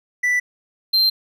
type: tone pair in turn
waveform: triangle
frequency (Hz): 1975.5 / 4147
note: B6 / C8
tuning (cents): 0 / -16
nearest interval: octave + minor second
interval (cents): 1284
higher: second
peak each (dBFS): -14 / -12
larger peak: second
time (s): 0.23-0.4 / 0.93-1.1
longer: neither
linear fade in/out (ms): 10
effects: none